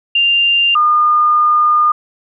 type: tone pair in turn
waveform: sine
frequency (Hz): 2791 / 1215.6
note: F7 / D#6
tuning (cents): -2 / -41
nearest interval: octave + major second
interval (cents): 1439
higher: first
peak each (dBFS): -9 / -8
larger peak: second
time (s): 0.15-0.75 / 0.75-1.92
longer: second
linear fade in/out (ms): 5
effects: none